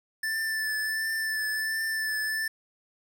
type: tone with vibrato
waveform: square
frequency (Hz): 1760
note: A6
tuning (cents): 0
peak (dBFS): -28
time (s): 0.23-2.48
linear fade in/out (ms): 5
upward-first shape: triangle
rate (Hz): 1.4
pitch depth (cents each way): 25
effects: 9-bit